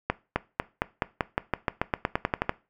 accelerating click train, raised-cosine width 0.5 ms, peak -8 dBFS, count 17, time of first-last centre 0.1-2.494 s, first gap 260 ms, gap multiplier 0.92, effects noise-tail reverb RT60 0.3 s tail -19 dB re dry

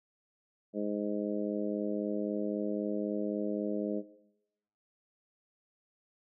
harmonic tone, 103.83 Hz, G#2, in tune, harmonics 2 / 3 / 4 / 5 / 6, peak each -35 / -37 / -38 / -39 / -40 dBFS, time 0.73-4.03 s, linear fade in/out 50 ms, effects noise-tail reverb RT60 0.9 s tail -17 dB re dry

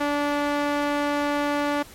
sawtooth tone with band-pass filter, 290.2 Hz, D4, 21 cents flat, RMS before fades -24 dBFS, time 0-1.83 s, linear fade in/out 10 ms, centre 1000 Hz, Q 0.54, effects pink hiss -46 dBFS RMS until 1.94 s + MP3 64 kbps

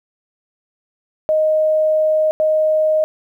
sine tone bursts at uneven times, 622.3 Hz, D#5, in tune, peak -12 dBFS, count 2, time 1.29-2.31 / 2.4-3.04 s, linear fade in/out 0 ms, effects 9-bit

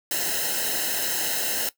white noise with comb filter, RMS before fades -26 dBFS, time 0.11-1.69 s, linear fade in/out 2 ms, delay 0.86 ms, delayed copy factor -0.9, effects noise-tail reverb RT60 0.1 s tail -17 dB re dry

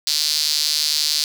sawtooth tone with high-pass filter, 151.1 Hz, D3, 50 cents sharp, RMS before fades -20 dBFS, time 0.07-1.24 s, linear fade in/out 0 ms, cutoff 4500 Hz, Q 4.4, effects none

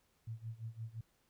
sine tone with tremolo, 113 Hz, A2, 47 cents sharp, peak -39 dBFS, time 0.27-1.01 s, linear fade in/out 5 ms, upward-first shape sine, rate 5.8 Hz, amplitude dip 90%, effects pink hiss -75 dBFS RMS until 1.29 s

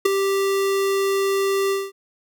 square tone with ADSR envelope, 392 Hz, G4, in tune, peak -11 dBFS, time 0.05-1.92 s, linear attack 9 ms, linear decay 7 ms, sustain -8 dB, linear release 210 ms, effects none

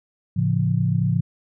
sine chord, A augmented, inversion none, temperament equal with one note detuned, 110 / 138.59 / 172.11 Hz, A2 / C#3 / E#3, 0 / 0 / -25 cents, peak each -22 dBFS, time 0.36-1.21 s, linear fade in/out 10 ms, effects none

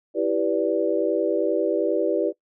sine chord, E minor seventh, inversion none, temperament equal with one note detuned, 329.6 / 392 / 493.9 / 583.9 Hz, E4 / G4 / B4 / D5, 0 / 0 / 0 / -10 cents, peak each -25 dBFS, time 0.14-2.33 s, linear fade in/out 50 ms, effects noise-tail reverb RT60 0.1 s tail -20 dB re dry

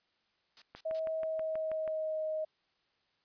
blue noise bursts, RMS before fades -46 dBFS, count 3, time 0.57-0.994 s, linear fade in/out 0 ms, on 48 ms, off 140 ms
click train, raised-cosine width 0.5 ms, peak -31 dBFS, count 8, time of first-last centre 0.75-1.877 s, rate 6.21 Hz
sine tone with pitch glide, 640 to 625.4 Hz, D#5 to D#5, +49 to +9 cents, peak -32 dBFS, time 0.85-2.45 s, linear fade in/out 10 ms, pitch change -40 cents, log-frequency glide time 1.12-2.24 s
effects white hiss -75 dBFS RMS until 3.24 s + resampled to 11025 Hz

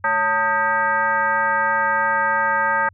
sine tone with frequency modulation, 1244.5 Hz, D#6, in tune, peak -16 dBFS, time 0.04-2.89 s, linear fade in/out 5 ms, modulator 343 Hz, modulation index 1.6, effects added 93 Hz sine -49 dBFS peak until 2.93 s

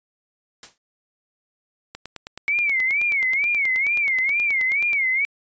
white noise with exponential decay, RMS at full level -35 dBFS, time 0.63-0.78 s, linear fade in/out 2 ms, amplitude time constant 32 ms
click train, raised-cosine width 0.2 ms, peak -17 dBFS, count 29, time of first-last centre 1.95-4.932 s, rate 9.39 Hz
sine tone with vibrato, 2217 Hz, C#7, in tune, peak -18 dBFS, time 2.48-5.25 s, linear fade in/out 0 ms, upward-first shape sine, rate 2.2 Hz, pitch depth 150 cents each way
effects resampled to 16000 Hz

